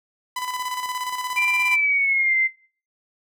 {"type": "tone with tremolo", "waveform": "sawtooth", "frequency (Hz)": 1001, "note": "B5", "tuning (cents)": 23, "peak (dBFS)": -21, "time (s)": [0.36, 1.76], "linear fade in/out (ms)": 5, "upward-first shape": "square", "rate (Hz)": 17, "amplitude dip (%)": 50}
{"type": "tone with pitch glide", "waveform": "sine", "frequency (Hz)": [2364, 2082], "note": ["D7", "C7"], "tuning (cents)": [11, -9], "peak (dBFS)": -17, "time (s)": [1.36, 2.48], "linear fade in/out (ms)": 20, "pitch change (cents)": -220, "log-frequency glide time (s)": [1.69, 2.36]}
{"effects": ["noise-tail reverb RT60 0.4 s tail -18 dB re dry"]}